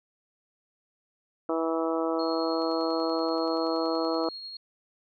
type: harmonic tone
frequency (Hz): 163.1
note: E3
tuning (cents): -18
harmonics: 2 / 3 / 4 / 5 / 6 / 7 / 8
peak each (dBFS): -29 / -30 / -32 / -38 / -38 / -38 / -37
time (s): 1.49-4.29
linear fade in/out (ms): 2
type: tone with tremolo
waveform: sine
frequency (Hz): 4284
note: C8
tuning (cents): +40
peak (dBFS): -36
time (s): 2.19-4.57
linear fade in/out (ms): 5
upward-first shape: triangle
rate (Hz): 9.8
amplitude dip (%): 35
type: click train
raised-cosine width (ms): 0.2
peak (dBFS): -37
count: 18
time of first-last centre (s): 2.62-4.239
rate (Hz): 10.5
effects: none